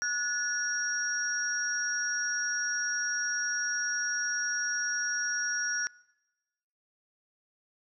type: tone cluster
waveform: sine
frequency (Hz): 1454 / 1706 / 5630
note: F#6 / G#6 / F8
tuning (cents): -31 / +46 / +13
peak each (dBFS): -31 / -35 / -32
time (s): 0.02-5.87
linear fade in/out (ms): 0
effects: noise-tail reverb RT60 1.0 s tail -23 dB re dry